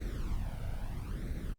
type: noise with flanger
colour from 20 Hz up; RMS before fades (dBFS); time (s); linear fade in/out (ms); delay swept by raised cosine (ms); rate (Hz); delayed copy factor
brown; -36; 0-1.54; 20; 0.49 to 1.39; 0.76; +0.7
effects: Opus 48 kbps